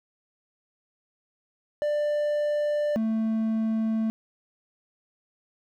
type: tone pair in turn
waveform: triangle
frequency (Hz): 592 / 221.7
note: D5 / A3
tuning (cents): +14 / +13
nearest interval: octave + perfect fourth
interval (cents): 1701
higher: first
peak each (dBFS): -21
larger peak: neither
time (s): 1.82-2.96 / 2.96-4.1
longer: neither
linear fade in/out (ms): 0
effects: none